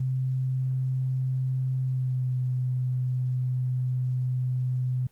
sine tone with pitch glide, 130 to 126.96 Hz, C3 to B2, -11 to +48 cents, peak -24 dBFS, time 0-5.07 s, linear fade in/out 5 ms, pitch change -41 cents, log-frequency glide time 1.82-2.34 s, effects pink hiss -64 dBFS RMS until 5.11 s + Opus 24 kbps

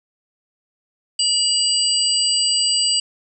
sine tone cluster, 2915 / 4748 / 8010 Hz, F#7 / D8 / B8, -26 / +18 / +23 cents, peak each -20 dBFS, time 1.19-3 s, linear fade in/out 5 ms, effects none

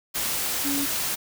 sine tone in noise, 281.7 Hz, C#4, 28 cents sharp, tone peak -26 dBFS, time 0.64-0.86 s, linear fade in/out 20 ms, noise white, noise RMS -27 dBFS, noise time 0.14-1.16 s, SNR -2 dB, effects none

